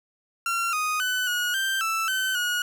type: tone with pitch steps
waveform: 30% pulse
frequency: 1369 / 1243 / 1502 / 1451 / 1568 / 1324 / 1531 / 1450 Hz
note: F6 / D#6 / F#6 / F#6 / G6 / E6 / G6 / F#6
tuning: -35 / -2 / +26 / -34 / 0 / +7 / -41 / -35 cents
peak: -21 dBFS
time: 0.46-2.62 s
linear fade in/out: 2 ms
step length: 270 ms
effects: 10-bit